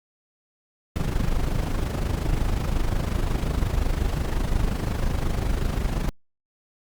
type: noise with amplitude modulation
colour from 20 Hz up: brown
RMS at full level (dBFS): -21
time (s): 0.96-6.09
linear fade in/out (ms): 0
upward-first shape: sine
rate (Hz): 25.6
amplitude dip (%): 65
effects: Opus 48 kbps